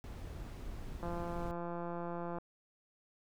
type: noise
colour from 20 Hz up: brown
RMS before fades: -44 dBFS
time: 0.04-1.51 s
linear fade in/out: 0 ms
type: click train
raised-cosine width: 1 ms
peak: -28 dBFS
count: 234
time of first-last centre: 1.03-2.385 s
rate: 172 Hz
effects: none